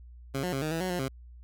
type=tone with pitch steps; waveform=15% pulse; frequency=136.2 / 180.2 / 135.4 / 154.9 / 163.6 / 184.8 / 177.8 / 133.5 Hz; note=C#3 / F#3 / C#3 / D#3 / E3 / F#3 / F3 / C3; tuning=-30 / -45 / -40 / -7 / -13 / -2 / +31 / +35 cents; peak=-23 dBFS; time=0.34-1.084 s; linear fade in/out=10 ms; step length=93 ms; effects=added 60 Hz sine -46 dBFS peak until 1.43 s